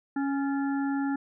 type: harmonic tone with a mistuned harmonic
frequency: 277.2 Hz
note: C#4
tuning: in tune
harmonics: 1 / 3 / 5 / 6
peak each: -26 / -36 / -40 / -42 dBFS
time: 0.16-1.16 s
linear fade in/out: 5 ms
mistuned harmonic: 6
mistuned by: +70 cents
effects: none